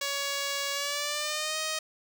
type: tone with pitch glide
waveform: 5% pulse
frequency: 561 to 626.1 Hz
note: C#5 to D#5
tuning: +21 to +11 cents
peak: -18 dBFS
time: 0.01-1.79 s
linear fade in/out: 5 ms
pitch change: +190 cents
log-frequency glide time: 0.73-1.58 s
effects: none